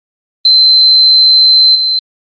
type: tone with level steps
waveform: sine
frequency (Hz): 4087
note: C8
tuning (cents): -41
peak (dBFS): -3 / -9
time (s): 0.45-1.99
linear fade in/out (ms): 2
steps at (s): 1.75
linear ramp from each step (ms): 5
effects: Opus 24 kbps